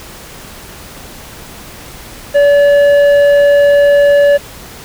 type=tone with tanh clipping; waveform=sine; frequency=573 Hz; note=D5; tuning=43 cents flat; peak=-6 dBFS; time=2.34-4.38 s; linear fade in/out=20 ms; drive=8 dB; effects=pink hiss -32 dBFS RMS until 4.84 s